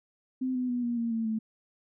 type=tone with pitch steps; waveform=sine; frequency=258.1 / 251.3 / 244.7 / 238.3 / 232.1 / 226 / 220.1 Hz; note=C4 / B3 / B3 / A#3 / A#3 / A3 / A3; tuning=-23 / +30 / -16 / +38 / -7 / +47 / +1 cents; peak=-27 dBFS; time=0.41-1.39 s; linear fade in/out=10 ms; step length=140 ms; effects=none